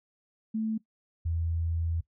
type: tone pair in turn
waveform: sine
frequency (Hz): 220 / 82.96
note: A3 / E2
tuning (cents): 0 / +12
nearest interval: octave + perfect fourth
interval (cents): 1688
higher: first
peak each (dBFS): -27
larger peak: neither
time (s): 0.54-0.78 / 1.25-2.01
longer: second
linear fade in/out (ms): 10
effects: noise-tail reverb RT60 0.1 s tail -18 dB re dry

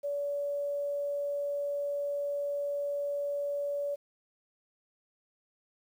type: tone with quantisation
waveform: sine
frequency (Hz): 572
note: D5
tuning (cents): -46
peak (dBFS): -30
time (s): 0.03-3.96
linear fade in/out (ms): 20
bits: 10
effects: none

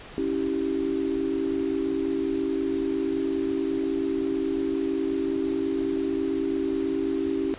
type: chord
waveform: sine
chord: C# diminished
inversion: none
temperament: equal with one note detuned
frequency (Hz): 277.2 / 326.4 / 392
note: C#4 / E4 / G4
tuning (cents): 0 / -17 / 0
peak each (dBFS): -28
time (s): 0.18-7.54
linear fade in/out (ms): 0
effects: pink hiss -43 dBFS RMS until 7.58 s + resampled to 8000 Hz

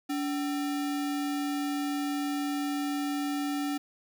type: tone with sample-and-hold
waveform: sine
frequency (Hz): 287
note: D4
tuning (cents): -40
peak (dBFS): -28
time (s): 0.09-3.78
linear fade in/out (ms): 10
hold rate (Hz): 1050
effects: none

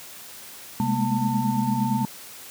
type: tone cluster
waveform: sine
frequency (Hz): 130.4 / 206 / 214.8 / 236.3 / 895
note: C3 / G#3 / A3 / A#3 / A5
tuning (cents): -5 / -14 / -41 / +24 / +29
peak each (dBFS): -27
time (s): 0.8-2.05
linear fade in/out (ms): 0
effects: white hiss -42 dBFS RMS until 2.5 s + high-pass 80 Hz 12 dB/octave

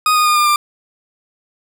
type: tone with pitch steps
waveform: 40% pulse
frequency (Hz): 1244.5 / 1230.9 / 1217.5 / 1204.2 / 1191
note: D#6 / D#6 / D#6 / D6 / D6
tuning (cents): 0 / -19 / -38 / +43 / +24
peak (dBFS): -10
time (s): 0.06-0.56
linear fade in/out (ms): 2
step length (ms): 100
effects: none

